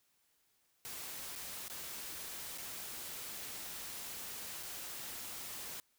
white noise with dropouts, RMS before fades -45 dBFS, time 0.85-5.8 s, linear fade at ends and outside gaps 0 ms, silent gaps 1.354-1.359 / 1.681-1.699 / 2.577-2.583 / 4.628-4.632 s, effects white hiss -75 dBFS RMS until 5.98 s

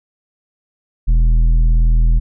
sine tone with tanh clipping, 40.79 Hz, E1, 17 cents flat, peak -10 dBFS, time 1.07-2.2 s, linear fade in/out 20 ms, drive 8 dB, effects none

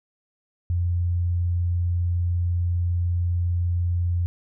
sine tone with vibrato, 87.31 Hz, F2, in tune, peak -20 dBFS, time 0.7-4.26 s, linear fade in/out 0 ms, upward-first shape sine, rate 20 Hz, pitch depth 28 cents each way, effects none

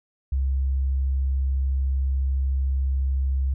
sine tone, 66.9 Hz, C2, 39 cents sharp, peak -20 dBFS, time 0.32-3.54 s, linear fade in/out 5 ms, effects none

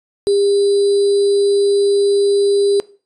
sine tone with sample-and-hold, 401.7 Hz, G4, 42 cents sharp, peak -11 dBFS, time 0.27-2.8 s, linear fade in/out 0 ms, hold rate 4410 Hz, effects noise-tail reverb RT60 0.4 s tail -20 dB re dry + resampled to 24000 Hz

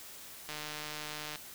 click train, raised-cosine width 0.2 ms, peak -23 dBFS, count 132, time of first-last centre 0.49-1.358 s, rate 151 Hz, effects white hiss -49 dBFS RMS until 1.54 s

